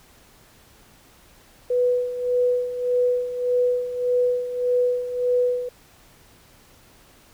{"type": "tone with tremolo", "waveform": "sine", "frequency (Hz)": 493.9, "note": "B4", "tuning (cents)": 0, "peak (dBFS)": -16, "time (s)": [1.7, 5.69], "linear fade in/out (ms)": 5, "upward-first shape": "sine", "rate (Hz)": 1.7, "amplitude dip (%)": 70, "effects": ["pink hiss -53 dBFS RMS until 7.33 s"]}